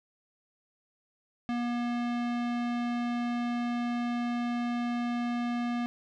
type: tone with low-pass filter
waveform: square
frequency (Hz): 239.9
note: A#3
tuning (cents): +50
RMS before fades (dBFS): -31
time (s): 1.49-5.86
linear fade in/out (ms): 0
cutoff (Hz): 3100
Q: 0.78
effects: none